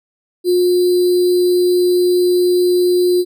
sine tone with sample-and-hold, 357.7 Hz, F4, 41 cents sharp, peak -10 dBFS, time 0.44-3.25 s, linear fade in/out 50 ms, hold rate 4410 Hz, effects none

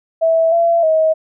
sine tone with pitch steps, 654 / 676 / 635 Hz, E5 / E5 / D#5, -14 / +43 / +35 cents, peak -10 dBFS, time 0.21-1.14 s, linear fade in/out 20 ms, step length 310 ms, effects none

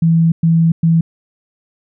sine tone bursts at uneven times, 164.81 Hz, E3, in tune, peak -8 dBFS, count 3, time 0.02-0.32 / 0.43-0.72 / 0.83-1.01 s, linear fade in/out 5 ms, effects none

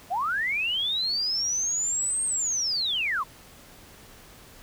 sine linear two-way sweep, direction up then down, 654 to 8560 to 956 Hz, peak -24 dBFS, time 0.1-3.24 s, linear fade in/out 20 ms, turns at 2.24 s, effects pink hiss -50 dBFS RMS until 4.62 s

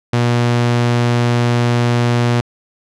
sawtooth tone, 120 Hz, B2, 49 cents flat, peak -8 dBFS, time 0.13-2.41 s, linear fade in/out 5 ms, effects low-pass 6000 Hz 12 dB/octave

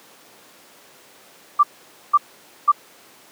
sine tone bursts, 1174.7 Hz, D6, in tune, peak -9 dBFS, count 3, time 1.59-2.719 s, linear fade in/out 10 ms, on 43 ms, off 500 ms, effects pink hiss -48 dBFS RMS until 3.31 s + high-pass 300 Hz 12 dB/octave

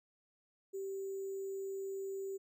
sine tone with sample-and-hold, 388.3 Hz, G4, 16 cents flat, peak -38 dBFS, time 0.73-2.38 s, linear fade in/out 20 ms, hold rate 7350 Hz, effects none

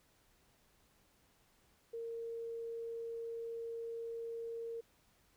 sine tone, 460.9 Hz, A#4, 20 cents flat, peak -40 dBFS, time 1.93-4.81 s, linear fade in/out 10 ms, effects pink hiss -71 dBFS RMS until 5.36 s

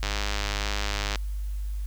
click train, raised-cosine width 0.2 ms, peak -11 dBFS, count 116, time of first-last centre 0.03-1.157 s, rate 102 Hz, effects added 50 Hz sine -28 dBFS peak until 1.86 s + white hiss -55 dBFS RMS until 1.86 s

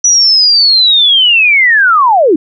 sine linear sweep, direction down, 5920 to 277.2 Hz, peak -4 dBFS, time 0.04-2.36 s, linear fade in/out 5 ms, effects none

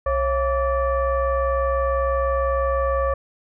sine tone with frequency modulation, 545 Hz, C#5, 29 cents flat, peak -18 dBFS, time 0.06-3.14 s, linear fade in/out 5 ms, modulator 608 Hz, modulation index 1.1, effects none

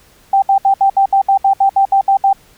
sine tone bursts, 784 Hz, G5, in tune, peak -7 dBFS, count 13, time 0.33-2.33 s, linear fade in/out 5 ms, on 92 ms, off 67 ms, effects pink hiss -48 dBFS RMS until 2.57 s

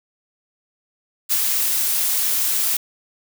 blue noise with ADSR envelope, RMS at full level -17 dBFS, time 1.29-2.77 s, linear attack 32 ms, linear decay 46 ms, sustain -3 dB, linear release 3 ms, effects none

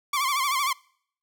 sawtooth tone with vibrato, 1098 Hz, C#6, 17 cents flat, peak -19 dBFS, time 0.13-0.73 s, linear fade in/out 5 ms, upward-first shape sine, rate 13 Hz, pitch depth 110 cents each way, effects noise-tail reverb RT60 0.6 s tail -25 dB re dry

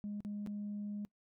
sine tone with dropouts, 206.3 Hz, G#3, 11 cents flat, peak -37 dBFS, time 0.04-1.05 s, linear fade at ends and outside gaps 0 ms, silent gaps 0.205-0.249 / 0.463-0.472 s, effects noise-tail reverb RT60 0.1 s tail -24 dB re dry + tanh soft clip ceiling -35 dBFS

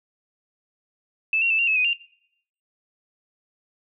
sine tone with pitch steps, 2627 / 2743 / 2634 / 2763 / 2593 / 2498 / 2782 Hz, E7 / F7 / E7 / F7 / E7 / D#7 / F7, -7 / -32 / -2 / -19 / -29 / +6 / -7 cents, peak -18 dBFS, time 1.33-1.932 s, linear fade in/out 2 ms, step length 86 ms, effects noise-tail reverb RT60 0.7 s tail -22 dB re dry

